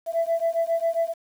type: beating tone pair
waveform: sine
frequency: 662 / 669.4 Hz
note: E5 / E5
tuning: +7 / +26 cents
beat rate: 7.4 Hz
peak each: -23 dBFS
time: 0.06-1.14 s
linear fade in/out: 50 ms
effects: tanh soft clip ceiling -16 dBFS + 8-bit